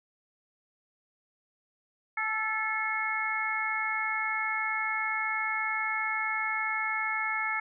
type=harmonic tone with a mistuned harmonic; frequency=434.9 Hz; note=A4; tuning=20 cents flat; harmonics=2 / 3 / 4 / 5; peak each=-36 / -34 / -34 / -31 dBFS; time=2.17-7.6 s; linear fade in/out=5 ms; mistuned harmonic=3; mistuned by=+29 cents; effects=none